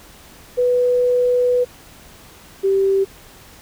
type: tone pair in turn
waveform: sine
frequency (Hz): 493.9 / 389.3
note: B4 / G4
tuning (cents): 0 / -12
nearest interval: major third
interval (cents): 412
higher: first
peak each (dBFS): -13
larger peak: neither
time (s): 0.57-1.65 / 2.63-3.05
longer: first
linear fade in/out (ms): 20
effects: pink hiss -44 dBFS RMS until 3.61 s